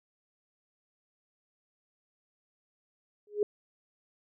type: tone with exponential growth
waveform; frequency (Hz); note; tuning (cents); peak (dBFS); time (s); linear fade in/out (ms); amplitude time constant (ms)
sine; 415.3; G#4; 0; -20; 3.27-3.43; 2; 33
effects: none